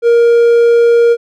triangle tone, 469.5 Hz, A#4, 12 cents sharp, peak -3 dBFS, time 0.02-1.17 s, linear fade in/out 50 ms, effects none

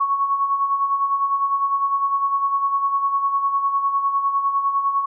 sine tone with tremolo, 1108.7 Hz, C#6, in tune, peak -15 dBFS, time 0-5.06 s, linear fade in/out 10 ms, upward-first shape sine, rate 9.9 Hz, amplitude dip 55%, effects none

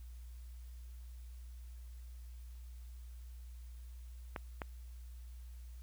clicks, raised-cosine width 0.5 ms, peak -24 dBFS, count 2, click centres 4.362 / 4.618 s, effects added 60 Hz sine -47 dBFS peak until 5.82 s + white hiss -68 dBFS RMS until 5.82 s

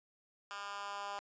10% pulse tone with high-pass filter sweep, 201.6 Hz, G3, 49 cents sharp, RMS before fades -43 dBFS, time 0.51-1.19 s, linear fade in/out 0 ms, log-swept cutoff 1300 to 820 Hz, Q 1.8, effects resampled to 16000 Hz

